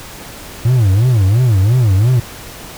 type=tone with vibrato; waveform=triangle; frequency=110 Hz; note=A2; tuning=in tune; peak=-6 dBFS; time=0.65-2.2 s; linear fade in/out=5 ms; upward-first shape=sine; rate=2.9 Hz; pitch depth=280 cents each way; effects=pink hiss -32 dBFS RMS until 2.77 s